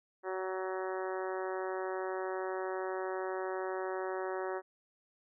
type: harmonic tone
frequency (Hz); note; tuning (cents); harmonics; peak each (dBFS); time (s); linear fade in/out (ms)
187.5; F#3; +23; 2 / 3 / 4 / 5 / 6 / 7 / 8 / 9 / 10; -37 / -41 / -43 / -45 / -47 / -48 / -49 / -50 / -51; 0.23-4.62; 50
effects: none